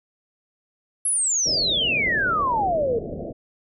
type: exponential sweep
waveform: sine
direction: down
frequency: 11175 to 440 Hz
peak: -19 dBFS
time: 1.05-2.99 s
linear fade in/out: 5 ms
type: low-pass noise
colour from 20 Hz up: white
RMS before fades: -32 dBFS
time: 1.45-3.33 s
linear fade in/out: 20 ms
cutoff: 670 Hz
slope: 96 dB/octave
effects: none